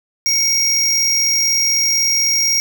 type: tone pair together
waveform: square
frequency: 2228 / 5614 Hz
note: C#7 / F8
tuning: +8 / +8 cents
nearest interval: octave + major third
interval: 1600 cents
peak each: -24 / -14 dBFS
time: 0.26-2.6 s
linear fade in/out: 0 ms
effects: none